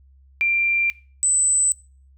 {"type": "tone pair in turn", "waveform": "sine", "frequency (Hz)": [2371, 8019], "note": ["D7", "B8"], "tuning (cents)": [16, 25], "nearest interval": "octave + major sixth", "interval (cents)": 2109, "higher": "second", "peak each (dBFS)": -16, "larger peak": "neither", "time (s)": [[0.41, 0.9], [1.23, 1.72]], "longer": "neither", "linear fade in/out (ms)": 0, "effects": ["noise-tail reverb RT60 0.4 s tail -22 dB re dry", "added 67 Hz sine -49 dBFS peak until 2.17 s"]}